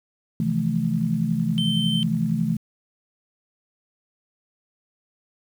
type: chord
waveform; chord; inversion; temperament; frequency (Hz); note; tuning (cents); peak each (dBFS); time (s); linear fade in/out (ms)
sine; F major seventh; second; just; 130.96 / 163.7 / 174.61 / 218.3; C3 / E3 / F3 / A3; +2 / -12 / 0 / -13; -29 / -24 / -28 / -24; 0.4-2.57; 2
type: tone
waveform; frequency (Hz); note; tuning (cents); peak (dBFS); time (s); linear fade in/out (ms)
triangle; 3102; G7; -19; -23; 1.58-2.03; 0
effects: 8-bit